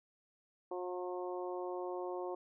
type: harmonic tone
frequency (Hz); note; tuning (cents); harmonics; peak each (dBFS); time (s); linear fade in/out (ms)
180; F#3; -47; 2 / 3 / 4 / 5 / 6; -40 / -44 / -46 / -48 / -50; 0.71-2.35; 5
effects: none